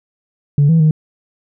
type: tone with pitch steps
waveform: sine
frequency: 143.9 / 163.4 / 155.3 Hz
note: D3 / E3 / D#3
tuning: -35 / -15 / -3 cents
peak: -6 dBFS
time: 0.58-0.91 s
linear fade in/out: 2 ms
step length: 110 ms
effects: tanh soft clip ceiling -5 dBFS